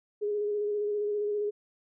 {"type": "tone with vibrato", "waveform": "sine", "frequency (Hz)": 415.3, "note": "G#4", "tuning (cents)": 0, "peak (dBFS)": -27, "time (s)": [0.21, 1.51], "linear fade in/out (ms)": 20, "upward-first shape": "square", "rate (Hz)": 15, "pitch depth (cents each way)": 19, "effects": []}